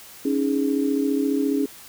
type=chord; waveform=sine; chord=C# suspended second; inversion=none; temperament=just; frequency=277.2 / 311.8 / 415.8 Hz; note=C#4 / D#4 / G#4; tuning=0 / +4 / +2 cents; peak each=-21 / -26 / -26 dBFS; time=0.25-1.66 s; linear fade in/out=5 ms; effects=white hiss -44 dBFS RMS until 1.88 s